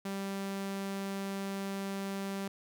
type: tone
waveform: sawtooth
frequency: 196.1 Hz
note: G3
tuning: 1 cent sharp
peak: -31 dBFS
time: 0.05-2.48 s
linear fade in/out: 5 ms
effects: none